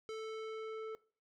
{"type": "tone with low-pass filter sweep", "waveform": "square", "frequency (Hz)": 440, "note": "A4", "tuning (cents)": 0, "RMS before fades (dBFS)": -43, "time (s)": [0.09, 0.95], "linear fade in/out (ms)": 0, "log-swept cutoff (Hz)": [5600, 1600], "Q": 0.8, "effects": ["noise-tail reverb RT60 0.4 s tail -20 dB re dry"]}